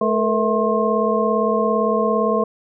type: tone cluster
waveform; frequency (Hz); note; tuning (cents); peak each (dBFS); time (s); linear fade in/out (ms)
sine; 215.5 / 440.8 / 478.4 / 654 / 1067; A3 / A4 / A#4 / E5 / C6; -36 / +3 / +45 / -14 / +34; -22; 0.01-2.44; 5
effects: none